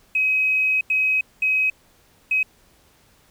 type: tone bursts at uneven times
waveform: triangle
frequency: 2537 Hz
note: D#7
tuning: 33 cents sharp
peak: -13 dBFS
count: 4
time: 0.15-0.81 / 0.9-1.21 / 1.42-1.7 / 2.31-2.43 s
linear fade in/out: 5 ms
effects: tanh soft clip ceiling -15 dBFS + pink hiss -57 dBFS RMS until 3.3 s